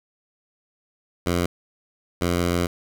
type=tone pair in turn; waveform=10% pulse; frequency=87.31 / 87.31 Hz; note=F2 / F2; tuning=0 / 0 cents; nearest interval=unison; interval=0 cents; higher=neither; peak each=-12 dBFS; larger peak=neither; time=1.26-1.46 / 2.21-2.67 s; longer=second; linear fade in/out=5 ms; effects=none